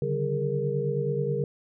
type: tone cluster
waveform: sine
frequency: 142.1 / 151.4 / 191.5 / 411.5 / 465.1 Hz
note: C#3 / D#3 / G3 / G#4 / A#4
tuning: +43 / -47 / -40 / -16 / -4 cents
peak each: -29 / -35 / -36 / -31 / -29 dBFS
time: 0.02-1.44 s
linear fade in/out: 2 ms
effects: none